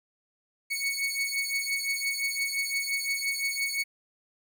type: beating tone pair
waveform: sawtooth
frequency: 2217 / 2222.8 Hz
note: C#7 / C#7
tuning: 0 / +4 cents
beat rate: 5.8 Hz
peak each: -27 / -28 dBFS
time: 0.7-3.84 s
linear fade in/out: 20 ms
effects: none